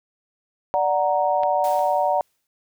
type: chord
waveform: sine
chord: D augmented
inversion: none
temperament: equal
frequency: 587.3 / 740 / 932.3 Hz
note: D5 / F#5 / A#5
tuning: 0 / 0 / 0 cents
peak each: -22 / -21 / -23 dBFS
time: 0.74-2.21 s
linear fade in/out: 0 ms
type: clicks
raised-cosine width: 0.3 ms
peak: -19 / -26 dBFS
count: 2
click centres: 1.434 / 1.792 s
type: noise with exponential decay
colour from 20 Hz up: white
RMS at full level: -37 dBFS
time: 1.64-2.47 s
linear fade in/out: 1 ms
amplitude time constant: 180 ms
effects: none